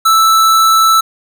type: tone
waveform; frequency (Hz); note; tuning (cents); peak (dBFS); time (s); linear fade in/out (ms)
square; 1318.5; E6; 0; -7; 0.05-1.01; 10
effects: none